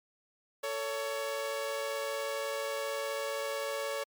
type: tone pair together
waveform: sawtooth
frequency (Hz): 445.3 / 561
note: A4 / C#5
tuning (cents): +21 / +21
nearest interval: major third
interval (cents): 400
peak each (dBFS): -35 / -30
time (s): 0.63-4.04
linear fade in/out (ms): 10
effects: MP3 96 kbps